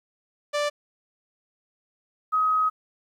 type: tone pair in turn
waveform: sawtooth / sine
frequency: 587.3 / 1264.7 Hz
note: D5 / D#6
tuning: 0 / +28 cents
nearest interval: octave + minor second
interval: 1328 cents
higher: second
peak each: -19 dBFS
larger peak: neither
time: 0.53-0.7 / 2.32-2.7 s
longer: second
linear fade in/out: 20 ms
effects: low-pass 7000 Hz 12 dB/octave + 10-bit